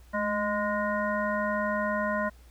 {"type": "harmonic tone with a mistuned harmonic", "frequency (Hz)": 206.6, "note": "G#3", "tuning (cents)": -9, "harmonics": [1, 3, 5, 7, 9], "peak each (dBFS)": [-32, -30, -32, -34, -35], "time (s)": [0.13, 2.3], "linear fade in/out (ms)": 20, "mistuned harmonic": 1, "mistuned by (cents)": 48, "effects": ["added 60 Hz sine -50 dBFS peak until 2.5 s", "pink hiss -61 dBFS RMS until 2.5 s"]}